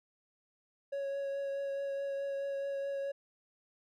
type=tone with vibrato; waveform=triangle; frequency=554.4 Hz; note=C#5; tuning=in tune; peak=-32 dBFS; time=0.92-3.12 s; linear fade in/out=10 ms; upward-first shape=triangle; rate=4.7 Hz; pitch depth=14 cents each way; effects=none